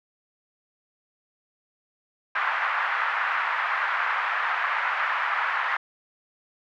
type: band-pass noise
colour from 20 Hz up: white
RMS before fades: -26 dBFS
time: 2.35-5.77 s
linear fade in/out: 5 ms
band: 920 to 1800 Hz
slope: 24 dB/octave
effects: none